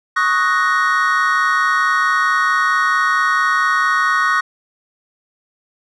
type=chord; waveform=triangle; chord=D# minor seventh; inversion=third; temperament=equal with one note detuned; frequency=1108.7 / 1253.2 / 1480 / 1864.7 Hz; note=C#6 / D#6 / F#6 / A#6; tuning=0 / +12 / 0 / 0 cents; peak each=-17 dBFS; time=0.16-4.41 s; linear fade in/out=10 ms; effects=resampled to 22050 Hz